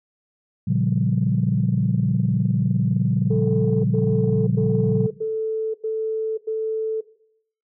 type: chord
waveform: sine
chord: G half-diminished seventh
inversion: first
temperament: just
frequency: 117.6 / 141.12 / 176.4 / 196 Hz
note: Bb2 / Db3 / F3 / G3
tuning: +16 / +31 / +18 / 0 cents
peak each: -22 / -22 / -22 / -25 dBFS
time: 0.67-5.07 s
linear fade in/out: 10 ms
type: tone bursts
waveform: sine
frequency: 440 Hz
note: A4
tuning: in tune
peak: -21 dBFS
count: 6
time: 3.3-7.01 s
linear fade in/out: 10 ms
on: 540 ms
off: 94 ms
effects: noise-tail reverb RT60 0.7 s tail -18 dB re dry + tanh soft clip ceiling -8 dBFS